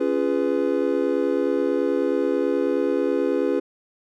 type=chord; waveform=triangle; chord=C# dominant seventh; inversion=none; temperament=just; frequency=277.2 / 346.5 / 415.8 / 498.9 Hz; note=C#4 / E#4 / G#4 / B4; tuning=0 / -14 / +2 / +17 cents; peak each=-23 dBFS; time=0-3.6 s; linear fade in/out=10 ms; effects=none